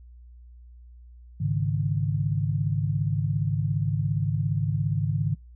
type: chord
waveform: sine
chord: Ab suspended fourth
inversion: none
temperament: just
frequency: 103.83 / 138.43 / 155.74 Hz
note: Ab2 / Db3 / Eb3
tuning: 0 / -2 / +2 cents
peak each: -27 dBFS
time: 1.4-5.35 s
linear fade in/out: 10 ms
effects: noise-tail reverb RT60 0.2 s tail -26 dB re dry + added 60 Hz sine -45 dBFS peak until 5.55 s